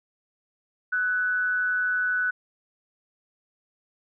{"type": "tone with amplitude modulation", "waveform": "sine", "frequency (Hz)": 1490, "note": "F#6", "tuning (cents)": 12, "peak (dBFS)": -20, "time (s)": [0.92, 2.31], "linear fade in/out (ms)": 10, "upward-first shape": "sine", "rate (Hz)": 188, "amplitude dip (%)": 45, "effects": []}